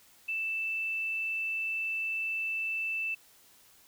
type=tone; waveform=sine; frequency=2649 Hz; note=E7; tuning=8 cents sharp; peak=-30 dBFS; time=0.28-3.15 s; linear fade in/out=10 ms; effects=white hiss -60 dBFS RMS until 3.87 s